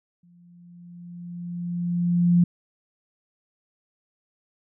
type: tone with exponential growth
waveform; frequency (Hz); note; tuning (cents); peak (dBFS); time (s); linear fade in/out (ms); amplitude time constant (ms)
sine; 174.2; F3; -4; -13; 0.23-2.44; 5; 480
effects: none